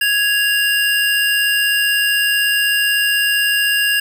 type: tone pair together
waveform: square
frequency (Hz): 1661.2 / 2794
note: G#6 / F7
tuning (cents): 0 / 0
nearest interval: major sixth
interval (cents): 900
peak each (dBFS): -17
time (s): 0.01-4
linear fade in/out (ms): 5
effects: none